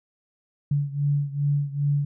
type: beating tone pair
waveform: sine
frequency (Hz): 142.8 / 145.3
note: D3 / D3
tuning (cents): -48 / -18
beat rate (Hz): 2.5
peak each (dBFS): -23 / -26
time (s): 0.71-2.05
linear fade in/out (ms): 5
effects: none